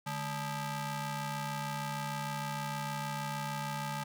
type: ring-modulated tone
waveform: sawtooth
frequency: 361.5 Hz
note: F#4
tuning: 40 cents flat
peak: -28 dBFS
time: 0.06-4.04 s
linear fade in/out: 10 ms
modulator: 509 Hz
effects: none